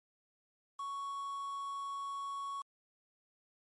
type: tone with quantisation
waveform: triangle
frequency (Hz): 1112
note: C#6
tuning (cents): +5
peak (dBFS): -36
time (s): 0.79-2.62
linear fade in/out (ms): 5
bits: 9
effects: MP3 48 kbps